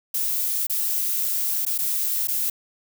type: noise with dropouts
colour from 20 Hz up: violet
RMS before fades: -24 dBFS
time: 0.14-2.5 s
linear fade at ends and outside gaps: 5 ms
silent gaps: 0.669-0.697 / 1.652-1.664 / 1.779-1.786 / 2.273-2.283 s
effects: none